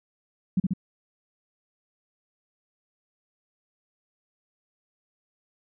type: tone with echo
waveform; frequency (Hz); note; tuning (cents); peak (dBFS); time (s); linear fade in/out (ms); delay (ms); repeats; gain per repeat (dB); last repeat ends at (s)
sine; 187.2; F#3; +20; -18; 0.57-0.6; 5; 68; 2; -2; 0.736
effects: none